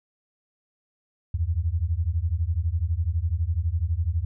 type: beating tone pair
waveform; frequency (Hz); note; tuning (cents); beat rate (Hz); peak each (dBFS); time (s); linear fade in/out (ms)
sine; 77.78 / 89.78; D#2 / F2; 0 / +48; 12; -25; 1.34-4.25; 5
effects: none